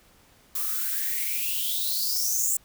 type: noise with high-pass filter sweep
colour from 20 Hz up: violet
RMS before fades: -27 dBFS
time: 0.55-2.57 s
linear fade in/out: 5 ms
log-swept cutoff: 1100 to 7700 Hz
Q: 9.3
effects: pink hiss -58 dBFS RMS until 2.64 s